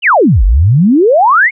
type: exponential two-way sweep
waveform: sine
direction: down then up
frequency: 3136 to 43.65 to 2262 Hz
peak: -4 dBFS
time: 0.02-1.51 s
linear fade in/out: 50 ms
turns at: 0.44 s
effects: none